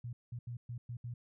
sine tone bursts at uneven times, 120 Hz, B2, 49 cents flat, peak -39 dBFS, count 6, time 0.04-0.13 / 0.32-0.39 / 0.47-0.57 / 0.69-0.78 / 0.89-0.97 / 1.04-1.14 s, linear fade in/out 5 ms, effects none

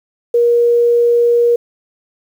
sine tone, 474.5 Hz, A#4, 31 cents sharp, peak -8 dBFS, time 0.34-1.56 s, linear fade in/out 5 ms, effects 7-bit

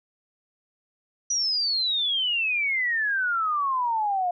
sine exponential sweep, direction down, 5900 to 698.5 Hz, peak -22 dBFS, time 1.3-4.31 s, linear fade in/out 5 ms, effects none

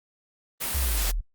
white noise, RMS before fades -29 dBFS, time 0.6-1.12 s, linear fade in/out 20 ms
sine exponential sweep, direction down, 73.42 to 35.79 Hz, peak -24 dBFS, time 0.74-1.21 s, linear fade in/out 10 ms
effects noise-tail reverb RT60 0.1 s tail -25 dB re dry + Opus 32 kbps

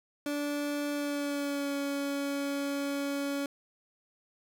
30% pulse tone with pitch glide, 290.4 to 281.3 Hz, D4 to C#4, -19 to +26 cents, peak -28 dBFS, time 0.26-3.46 s, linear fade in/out 2 ms, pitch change -55 cents, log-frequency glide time 0.92-1.74 s, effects none

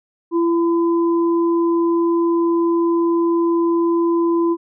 sine tone pair together, 337.7 / 1012 Hz, E4 / B5, +42 / +42 cents, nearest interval octave + perfect fifth, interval 1900 cents, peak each -14 / -25 dBFS, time 0.31-4.57 s, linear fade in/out 50 ms, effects none

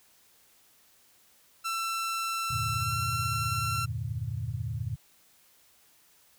sawtooth tone with pitch glide, 1340 to 1354.8 Hz, E6 to E6, +28 to +47 cents, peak -26 dBFS, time 1.64-3.86 s, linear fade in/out 20 ms, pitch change +19 cents, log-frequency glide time 2.74-2.93 s
sine chord, E half-diminished seventh, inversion none, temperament equal, 82.41 / 98 / 116.54 / 146.83 Hz, E2 / G2 / Bb2 / D3, 0 / 0 / 0 / 0 cents, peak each -39 / -37 / -33 / -39 dBFS, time 2.5-4.96 s, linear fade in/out 10 ms
effects white hiss -62 dBFS RMS until 6.38 s

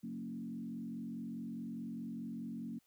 sine tone with frequency modulation, 228.7 Hz, A#3, 33 cents flat, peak -40 dBFS, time 0.03-2.79 s, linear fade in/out 10 ms, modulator 44.8 Hz, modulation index 1.1, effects white hiss -75 dBFS RMS until 2.86 s

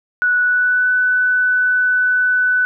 sine tone with pitch glide, 1474 to 1496.3 Hz, F#6 to F#6, -7 to +19 cents, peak -12 dBFS, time 0.22-2.65 s, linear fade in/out 0 ms, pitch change +26 cents, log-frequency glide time 0.41-0.89 s, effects none

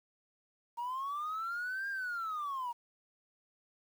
sine linear two-way sweep, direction up then down, 932.3 to 1617 to 932.3 Hz, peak -33 dBFS, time 0.77-2.73 s, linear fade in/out 20 ms, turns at 1.89 s, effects tanh soft clip ceiling -33 dBFS + 10-bit

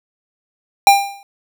square tone with exponential decay, 798 Hz, G5, 31 cents sharp, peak -3 dBFS, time 0.87-1.23 s, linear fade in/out 1 ms, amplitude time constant 77 ms, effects none

